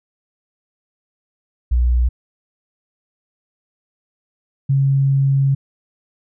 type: tone pair in turn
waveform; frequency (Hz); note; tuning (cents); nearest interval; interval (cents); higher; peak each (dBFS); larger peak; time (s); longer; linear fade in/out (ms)
sine; 60.8 / 136.97; B1 / C#3; -26 / -20; octave + major second; 1406; second; -12; neither; 1.71-2.09 / 4.69-5.55; second; 10
effects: none